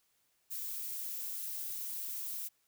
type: noise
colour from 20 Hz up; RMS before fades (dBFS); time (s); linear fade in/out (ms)
violet; -40; 0.5-2.49; 20
effects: white hiss -75 dBFS RMS until 2.67 s